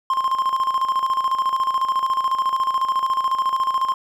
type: tone with tremolo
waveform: triangle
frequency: 1056 Hz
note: C6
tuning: 16 cents sharp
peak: -14 dBFS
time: 0.1-3.94 s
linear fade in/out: 2 ms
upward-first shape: square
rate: 14 Hz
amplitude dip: 60%
effects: 9-bit